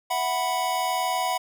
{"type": "chord", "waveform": "square", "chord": "E suspended second", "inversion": "none", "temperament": "equal", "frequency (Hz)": [659.3, 740, 987.8], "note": ["E5", "F#5", "B5"], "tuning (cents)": [0, 0, 0], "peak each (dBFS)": [-33, -27, -28], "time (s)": [0.1, 1.38], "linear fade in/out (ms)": 10, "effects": []}